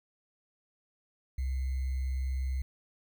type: tone with sample-and-hold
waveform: sine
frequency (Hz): 65.41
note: C2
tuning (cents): 0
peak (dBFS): -29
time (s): 1.38-2.62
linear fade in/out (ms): 5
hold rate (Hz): 2100
effects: none